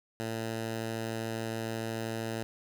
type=tone; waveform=10% pulse; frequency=112.9 Hz; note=A2; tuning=45 cents sharp; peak=-25 dBFS; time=0.2-2.43 s; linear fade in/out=0 ms; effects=none